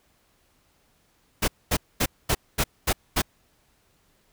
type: noise bursts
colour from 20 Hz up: pink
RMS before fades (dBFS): -22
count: 7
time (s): 1.42-3.22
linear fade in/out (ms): 10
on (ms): 60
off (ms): 230
effects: pink hiss -65 dBFS RMS until 4.32 s